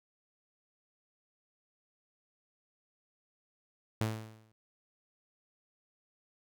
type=tone with exponential decay; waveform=sawtooth; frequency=110 Hz; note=A2; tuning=in tune; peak=-24 dBFS; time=4.01-4.52 s; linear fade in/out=0 ms; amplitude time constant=110 ms; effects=none